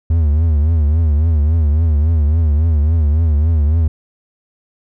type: tone with vibrato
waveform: triangle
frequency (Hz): 77.78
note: D#2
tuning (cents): 0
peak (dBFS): -8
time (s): 0.1-3.88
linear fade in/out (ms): 5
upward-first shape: triangle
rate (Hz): 3.6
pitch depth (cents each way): 150
effects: none